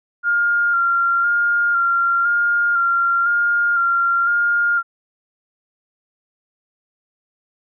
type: tone with vibrato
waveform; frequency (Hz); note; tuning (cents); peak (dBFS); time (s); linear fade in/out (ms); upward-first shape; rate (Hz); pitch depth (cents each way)
sine; 1396.9; F6; 0; -14; 0.23-4.83; 50; square; 0.99; 19
effects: none